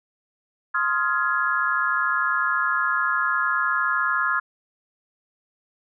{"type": "chord", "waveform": "sine", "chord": "F minor seventh", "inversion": "second", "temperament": "just", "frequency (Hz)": [1047.7, 1257.2, 1396.9, 1676.3], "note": ["C6", "Eb6", "F6", "Ab6"], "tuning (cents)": [2, 18, 0, 16], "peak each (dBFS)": [-27, -26, -24, -25], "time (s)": [0.74, 4.4], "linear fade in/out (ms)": 10, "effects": []}